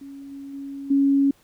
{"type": "tone with level steps", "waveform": "sine", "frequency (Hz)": 277.2, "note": "C#4", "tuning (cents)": 0, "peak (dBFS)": [-36, -34, -31, -15], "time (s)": [0.01, 1.31], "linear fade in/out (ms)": 5, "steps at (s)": [0.31, 0.53, 0.9], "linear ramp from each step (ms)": 10, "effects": ["pink hiss -59 dBFS RMS until 1.43 s"]}